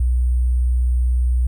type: tone with sample-and-hold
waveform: sine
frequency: 61.6 Hz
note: B1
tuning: 4 cents flat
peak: -14 dBFS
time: 0-1.47 s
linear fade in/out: 5 ms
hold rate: 8820 Hz
effects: none